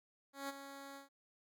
10% pulse tone with ADSR envelope, 276.6 Hz, C#4, 4 cents flat, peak -31 dBFS, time 0.33-1.09 s, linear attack 160 ms, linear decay 24 ms, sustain -10 dB, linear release 130 ms, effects none

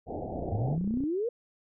white low-pass noise, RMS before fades -36 dBFS, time 0.06-0.78 s, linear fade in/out 50 ms, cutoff 790 Hz, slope 96 dB/octave
click train, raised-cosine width 3 ms, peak -26 dBFS, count 22, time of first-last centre 0.36-1.037 s, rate 31 Hz
sine exponential sweep, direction up, 96 to 493.9 Hz, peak -27 dBFS, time 0.52-1.29 s, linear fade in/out 5 ms
effects none

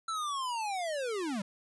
square linear sweep, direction down, 1345 to 183.3 Hz, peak -33 dBFS, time 0.08-1.42 s, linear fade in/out 5 ms, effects resampled to 24000 Hz

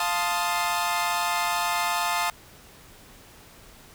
sawtooth chord, F dominant seventh, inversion none, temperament equal, 698.5 / 880 / 1046.5 / 1244.5 Hz, F5 / A5 / C6 / Eb6, 0 / 0 / 0 / 0 cents, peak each -26 / -24 / -27 / -26 dBFS, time 0-2.3 s, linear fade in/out 2 ms, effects pink hiss -50 dBFS RMS until 3.94 s

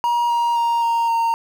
triangle tone with pitch steps, 951 / 943.3 / 935.7 / 928.2 / 920.7 Hz, A#5 / A#5 / A#5 / A#5 / A#5, +34 / +20 / +6 / -8 / -22 cents, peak -14 dBFS, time 0.04-1.34 s, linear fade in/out 0 ms, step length 260 ms, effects 7-bit

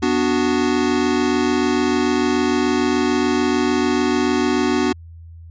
square chord, B minor, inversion none, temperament equal, 246.9 / 293.7 / 370 Hz, B3 / D4 / F#4, 0 / 0 / 0 cents, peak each -21 dBFS, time 0.02-4.93 s, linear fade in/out 10 ms, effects added 83 Hz sine -36 dBFS peak until 5.5 s + resampled to 16000 Hz

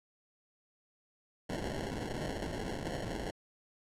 white noise with sample-and-hold, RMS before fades -38 dBFS, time 1.49-3.31 s, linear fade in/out 10 ms, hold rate 1225 Hz, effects low-pass 9000 Hz 12 dB/octave

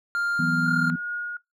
triangle tone, 1400 Hz, F6, 4 cents sharp, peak -21 dBFS, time 0.15-0.9 s, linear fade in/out 0 ms
sine chord, E suspended second, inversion none, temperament equal, 164.81 / 185 / 246.9 Hz, E3 / F#3 / B3, 0 / 0 / 0 cents, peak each -26 / -31 / -27 dBFS, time 0.39-0.96 s, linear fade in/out 5 ms
sine tone with tremolo, 1437 Hz, F6, 49 cents sharp, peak -26 dBFS, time 0.66-1.37 s, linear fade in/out 5 ms, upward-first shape triangle, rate 2.6 Hz, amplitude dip 35%
effects noise-tail reverb RT60 0.2 s tail -24 dB re dry

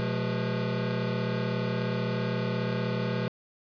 square tone cluster, 123.2 / 178.2 / 214.5 / 406.6 / 490.6 Hz, B2 / F3 / A3 / G#4 / B4, -4 / +35 / -44 / -37 / -12 cents, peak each -32 / -34 / -35 / -39 / -36 dBFS, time 0-3.28 s, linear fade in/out 0 ms, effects resampled to 11025 Hz + 10-bit

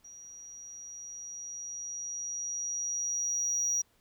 sine tone with level ramp, 5760 Hz, F#8, 47 cents flat, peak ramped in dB -47 to -25 dBFS, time 0.04-3.82 s, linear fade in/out 10 ms, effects tanh soft clip ceiling -23 dBFS + pink hiss -69 dBFS RMS until 4 s

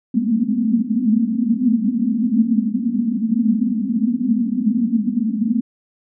pink band-pass noise, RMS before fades -18 dBFS, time 0.14-5.61 s, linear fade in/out 5 ms, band 210 to 250 Hz, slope 96 dB/octave, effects none

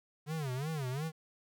square tone with vibrato, 142.4 Hz, C#3, 47 cents sharp, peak -35 dBFS, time 0.26-1.12 s, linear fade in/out 50 ms, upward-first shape sine, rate 2.8 Hz, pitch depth 220 cents each way, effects 11-bit

